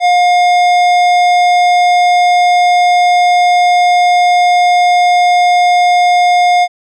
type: tone with tanh clipping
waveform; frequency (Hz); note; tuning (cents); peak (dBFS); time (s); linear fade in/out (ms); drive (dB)
sine; 712; F5; +33; -8; 0-6.68; 50; 15
effects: none